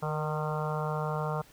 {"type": "harmonic tone with a mistuned harmonic", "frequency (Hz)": 152.7, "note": "D#3", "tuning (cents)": -32, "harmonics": [1, 3, 4, 5, 6, 7, 8, 9], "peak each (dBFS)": [-32, -37, -38, -39, -40, -40, -41, -42], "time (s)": [0.02, 1.42], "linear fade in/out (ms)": 10, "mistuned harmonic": 3, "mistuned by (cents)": 26, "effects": ["pink hiss -57 dBFS RMS until 1.52 s"]}